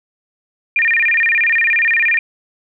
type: tone with vibrato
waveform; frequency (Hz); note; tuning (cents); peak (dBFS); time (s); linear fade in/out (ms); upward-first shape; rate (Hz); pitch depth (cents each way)
sine; 2100; C7; +6; -11; 0.76-2.19; 2; square; 17; 230
effects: none